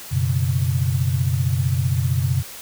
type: chord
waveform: sine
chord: F# suspended fourth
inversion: none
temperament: just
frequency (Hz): 92.5 / 123.33 / 138.75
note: F#2 / B2 / C#3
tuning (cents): 0 / -2 / +2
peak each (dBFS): -22 / -21 / -22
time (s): 0.11-2.43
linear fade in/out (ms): 20
effects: white hiss -37 dBFS RMS until 2.61 s